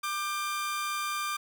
sawtooth tone pair together, 1192.2 / 1568 Hz, D6 / G6, +26 / 0 cents, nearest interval perfect fourth, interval 474 cents, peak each -27 / -36 dBFS, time 0.03-1.37 s, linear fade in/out 10 ms, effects none

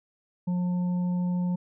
harmonic tone, 178.7 Hz, F3, 40 cents sharp, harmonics 1 / 3 / 5, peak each -24 / -44 / -44 dBFS, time 0.47-1.56 s, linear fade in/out 10 ms, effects none

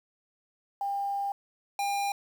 sine / square tone pair in turn, 799 / 802.9 Hz, G5 / G5, +33 / +41 cents, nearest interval unison, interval 8 cents, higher second, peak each -28 dBFS, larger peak neither, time 0.81-1.32 / 1.79-2.12 s, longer first, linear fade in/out 2 ms, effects 9-bit

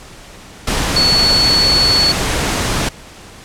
sine tone in noise, 4420 Hz, C#8, 6 cents flat, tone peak -10 dBFS, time 0.96-2.12 s, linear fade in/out 5 ms, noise pink, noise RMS -17 dBFS, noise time 0.67-2.89 s, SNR +4 dB, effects pink hiss -37 dBFS RMS until 3.44 s + low-pass 9000 Hz 12 dB/octave

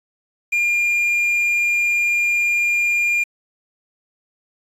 triangle tone with quantisation, 2406 Hz, D7, 41 cents sharp, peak -14 dBFS, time 0.52-3.24 s, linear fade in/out 10 ms, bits 7, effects resampled to 32000 Hz

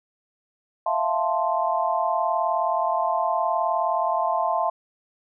sine chord, F major seventh, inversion third, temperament equal, 659.3 / 698.5 / 880 / 1046.5 Hz, E5 / F5 / A5 / C6, 0 / 0 / 0 / 0 cents, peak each -26 dBFS, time 0.86-4.7 s, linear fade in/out 5 ms, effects none

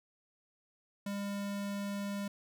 square tone, 201.1 Hz, G3, 44 cents sharp, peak -36 dBFS, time 1.06-2.28 s, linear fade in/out 5 ms, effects none

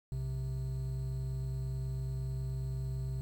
triangle tone pair together, 61.9 / 131.08 Hz, B1 / C3, +5 / +4 cents, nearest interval octave + minor second, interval 1299 cents, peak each -37 / -33 dBFS, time 0.12-3.21 s, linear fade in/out 0 ms, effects 10-bit

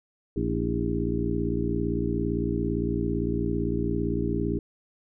harmonic tone with a mistuned harmonic, 57.7 Hz, A#1, 17 cents flat, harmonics 1 / 2 / 3 / 4 / 5 / 6 / 7, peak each -32 / -32 / -32 / -32 / -32 / -32 / -32 dBFS, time 0.36-4.59 s, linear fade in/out 5 ms, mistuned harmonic 6, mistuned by -81 cents, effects none

